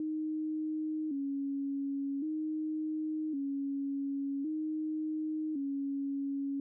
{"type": "tone with vibrato", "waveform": "sine", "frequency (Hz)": 293.7, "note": "D4", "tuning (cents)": 0, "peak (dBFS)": -32, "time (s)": [0, 6.6], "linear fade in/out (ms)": 2, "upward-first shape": "square", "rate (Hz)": 0.45, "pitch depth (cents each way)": 97, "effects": []}